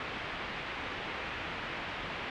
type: low-pass noise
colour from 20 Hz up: white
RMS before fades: -39 dBFS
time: 0-2.3 s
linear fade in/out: 2 ms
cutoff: 2800 Hz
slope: 24 dB/octave
effects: none